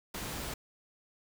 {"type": "noise", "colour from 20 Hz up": "pink", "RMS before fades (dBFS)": -39, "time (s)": [0.14, 0.54], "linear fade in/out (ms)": 5, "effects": []}